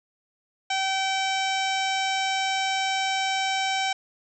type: harmonic tone with a mistuned harmonic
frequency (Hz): 770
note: G5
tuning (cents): -31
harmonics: 1 / 2 / 3 / 4 / 5 / 6 / 7 / 8 / 9 / 10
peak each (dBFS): -26 / -33 / -30 / -32 / -35 / -44 / -36 / -42 / -42 / -43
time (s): 0.7-3.93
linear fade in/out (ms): 5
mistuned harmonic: 7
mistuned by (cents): +28
effects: none